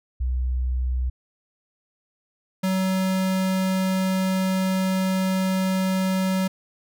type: tone pair in turn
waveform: sine / square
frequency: 62.9 / 188.49 Hz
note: B1 / F#3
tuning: +32 / +32 cents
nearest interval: octave + perfect fifth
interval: 1900 cents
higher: second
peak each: -21 dBFS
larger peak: neither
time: 0.2-1.1 / 2.63-6.48 s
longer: second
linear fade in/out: 10 ms
effects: none